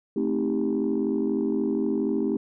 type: chord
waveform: sine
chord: A half-diminished seventh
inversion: none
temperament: just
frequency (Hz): 220 / 264 / 316.8 / 396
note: A3 / C4 / Eb4 / G4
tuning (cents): 0 / +16 / +31 / +18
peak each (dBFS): -27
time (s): 0.16-2.37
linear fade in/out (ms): 5
effects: tanh soft clip ceiling -16 dBFS